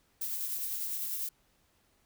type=noise with tremolo; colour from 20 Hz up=violet; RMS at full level=-34 dBFS; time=0.21-1.29 s; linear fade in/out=5 ms; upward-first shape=triangle; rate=10 Hz; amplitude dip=35%; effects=pink hiss -70 dBFS RMS until 2.05 s